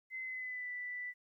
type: tone with pitch glide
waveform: sine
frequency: 2053 to 1978.5 Hz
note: C7 to B6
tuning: -33 to +3 cents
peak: -39 dBFS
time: 0.1-1.14 s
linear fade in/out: 50 ms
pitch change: -64 cents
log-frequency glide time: 0.21-0.7 s
effects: 13-bit